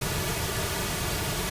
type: noise with comb filter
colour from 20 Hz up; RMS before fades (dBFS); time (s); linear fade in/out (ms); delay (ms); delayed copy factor
pink; -29; 0.01-1.5; 10; 3.8; -0.6
effects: resampled to 32000 Hz